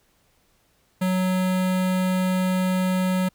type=tone with notch filter; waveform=square; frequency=185 Hz; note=F#3; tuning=in tune; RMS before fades=-22 dBFS; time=1.01-3.29 s; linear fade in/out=10 ms; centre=5500 Hz; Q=1.9; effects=pink hiss -64 dBFS RMS until 3.34 s